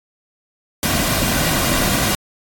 pink noise with comb filter, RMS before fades -18 dBFS, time 0.83-2.15 s, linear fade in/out 0 ms, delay 2.3 ms, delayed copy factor -0.5, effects AAC 64 kbps

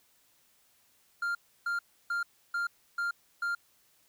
triangle tone bursts, 1396.9 Hz, F6, in tune, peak -27 dBFS, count 6, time 1.22-3.55 s, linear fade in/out 5 ms, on 130 ms, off 310 ms, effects white hiss -67 dBFS RMS until 4.08 s

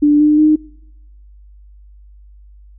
sine tone with pitch steps, 294.6 / 300.6 / 306.8 Hz, D4 / D4 / D#4, +6 / +40 / -24 cents, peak -7 dBFS, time 0.02-0.56 s, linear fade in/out 10 ms, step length 180 ms, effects noise-tail reverb RT60 0.9 s tail -24 dB re dry + added 50 Hz sine -39 dBFS peak until 2.78 s

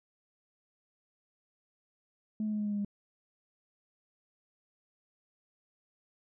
sine tone with pitch steps, 215.4 / 213.3 / 211.2 / 209.1 / 207.1 / 205.1 / 203.1 Hz, A3 / G#3 / G#3 / G#3 / G#3 / G#3 / G#3, -37 / +46 / +29 / +12 / -5 / -21 / -38 cents, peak -29 dBFS, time 2.4-2.848 s, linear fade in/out 2 ms, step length 64 ms, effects tanh soft clip ceiling -26 dBFS

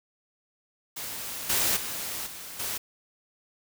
white noise with level steps, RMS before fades -36 / -25 / -34 / -41 / -32 dBFS, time 0.96-2.78 s, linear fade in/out 10 ms, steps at 1.49 / 1.76 / 2.26 / 2.59 s, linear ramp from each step 10 ms, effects none

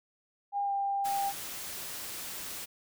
sine tone with pitch glide, 806 to 795.4 Hz, G5 to G5, +48 to +25 cents, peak -28 dBFS, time 0.52-1.33 s, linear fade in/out 50 ms, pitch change -23 cents, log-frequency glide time 0.63-0.72 s
white noise, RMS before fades -40 dBFS, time 1.04-2.66 s, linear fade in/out 20 ms
effects none

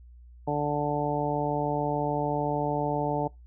harmonic tone, 146.83 Hz, D3, in tune, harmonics 1 / 2 / 3 / 4 / 5 / 6, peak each -32 / -32 / -32 / -32 / -32 / -32 dBFS, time 0.47-3.28 s, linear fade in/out 10 ms, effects noise-tail reverb RT60 0.2 s tail -23 dB re dry + added 60 Hz sine -47 dBFS peak until 3.46 s

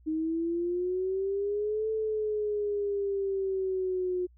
sine exponential two-way sweep, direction up then down, 311.1 to 440 to 359.5 Hz, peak -27 dBFS, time 0.06-4.27 s, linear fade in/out 20 ms, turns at 1.9 s, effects added 60 Hz sine -55 dBFS peak until 4.37 s

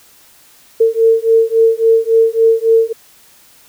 sine beating tone pair, 450.5 / 454.1 Hz, A4 / A#4, +41 / -45 cents, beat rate 3.6 Hz, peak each -11 dBFS, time 0.8-2.93 s, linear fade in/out 10 ms, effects white hiss -46 dBFS RMS until 3.68 s

